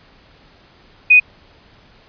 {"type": "tone", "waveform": "sine", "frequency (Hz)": 2489, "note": "D#7", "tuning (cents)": 0, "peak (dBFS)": -5, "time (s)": [1.1, 1.2], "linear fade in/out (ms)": 10, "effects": ["pink hiss -49 dBFS RMS until 2.08 s", "resampled to 11025 Hz"]}